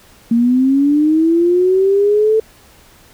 sine linear sweep, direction up, 228.6 to 443.6 Hz, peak -9 dBFS, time 0.31-2.4 s, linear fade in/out 5 ms, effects pink hiss -46 dBFS RMS until 3.13 s

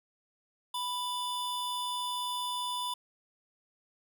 square tone pair together, 987.8 / 3520 Hz, B5 / A7, 0 / 0 cents, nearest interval octave + minor seventh, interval 2200 cents, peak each -35 / -37 dBFS, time 0.74-2.94 s, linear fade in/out 5 ms, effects none

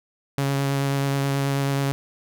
sawtooth tone with vibrato, 138.59 Hz, C#3, in tune, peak -17 dBFS, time 0.38-1.92 s, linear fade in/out 0 ms, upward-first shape triangle, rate 9.3 Hz, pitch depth 15 cents each way, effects none

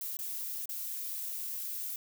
violet noise with dropouts, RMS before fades -38 dBFS, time 0.01-1.96 s, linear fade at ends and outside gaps 2 ms, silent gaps 0.17-0.189 / 0.657-0.692 s, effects none

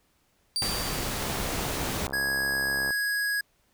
35% pulse tone with exponential decay, 4659 Hz, D8, 15 cents flat, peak -23 dBFS, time 0.56-1.48 s, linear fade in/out 0 ms, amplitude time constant 200 ms
pink noise, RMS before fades -31 dBFS, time 0.62-2.07 s, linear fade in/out 0 ms
click train, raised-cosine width 1 ms, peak -22 dBFS, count 116, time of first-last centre 1.21-2.906 s, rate 67.8 Hz
square tone, 1661.2 Hz, G#6, in tune, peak -26 dBFS, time 2.13-3.41 s, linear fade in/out 5 ms
effects pink hiss -68 dBFS RMS until 3.73 s

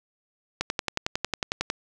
click train, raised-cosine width 0.2 ms, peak -8 dBFS, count 13, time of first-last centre 0.61-1.701 s, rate 11 Hz, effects none

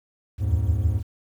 triangle tone cluster, 73.9 / 79.9 / 86.2 / 105.1 Hz, D2 / D#2 / F2 / G#2, +11 / +47 / -22 / +21 cents, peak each -23 / -27 / -22 / -22 dBFS, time 0.38-1.03 s, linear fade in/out 50 ms, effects 9-bit

